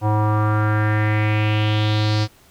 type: tone with low-pass filter sweep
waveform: square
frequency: 106.7 Hz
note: G#2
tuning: 47 cents sharp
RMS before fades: -18 dBFS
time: 0.01-2.28 s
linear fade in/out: 50 ms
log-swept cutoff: 880 to 4900 Hz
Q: 3.7
effects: pink hiss -52 dBFS RMS until 2.5 s